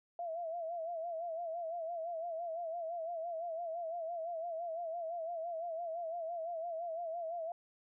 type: tone with vibrato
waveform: sine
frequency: 670 Hz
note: E5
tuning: 28 cents sharp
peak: -37 dBFS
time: 0.19-7.52 s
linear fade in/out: 2 ms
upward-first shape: sine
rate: 5.9 Hz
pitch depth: 81 cents each way
effects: none